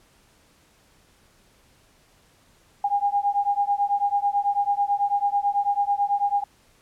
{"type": "beating tone pair", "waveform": "sine", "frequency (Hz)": [806, 815.1], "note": ["G5", "G#5"], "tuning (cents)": [48, -33], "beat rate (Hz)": 9.1, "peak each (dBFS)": -23, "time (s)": [2.84, 6.44], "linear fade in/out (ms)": 5, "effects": ["pink hiss -59 dBFS RMS until 6.81 s", "low-pass 12000 Hz 12 dB/octave"]}